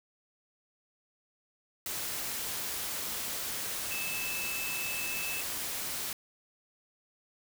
sine tone in noise, 2621 Hz, E7, 11 cents flat, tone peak -36 dBFS, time 3.91-5.41 s, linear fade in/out 2 ms, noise white, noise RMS -36 dBFS, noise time 1.86-6.13 s, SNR -3 dB, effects none

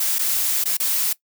blue noise with dropouts, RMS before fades -21 dBFS, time 0-1.13 s, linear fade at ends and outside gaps 5 ms, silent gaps 0.185-0.191 / 0.64-0.655 / 0.77-0.799 s, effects noise-tail reverb RT60 0.1 s tail -20 dB re dry

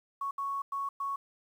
sine tone bursts at uneven times, 1109 Hz, C#6, in tune, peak -31 dBFS, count 4, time 0.21-0.31 / 0.38-0.62 / 0.72-0.89 / 1-1.16 s, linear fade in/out 5 ms, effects 10-bit

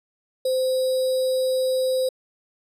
sine tone with sample-and-hold, 517 Hz, C5, 21 cents flat, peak -19 dBFS, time 0.45-2.09 s, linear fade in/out 5 ms, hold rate 4410 Hz, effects resampled to 32000 Hz

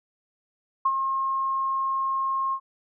sine tone with ADSR envelope, 1073 Hz, C6, 43 cents sharp, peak -17 dBFS, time 0.85-2.6 s, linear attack 8 ms, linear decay 50 ms, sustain -6 dB, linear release 70 ms, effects none

